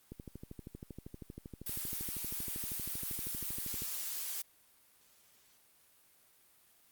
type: click train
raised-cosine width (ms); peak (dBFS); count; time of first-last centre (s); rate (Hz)
3; -32; 48; 0.12-3.821; 12.7
type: noise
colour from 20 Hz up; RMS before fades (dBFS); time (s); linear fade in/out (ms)
blue; -39; 1.66-4.42; 5
effects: white hiss -66 dBFS RMS until 6.91 s + Opus 32 kbps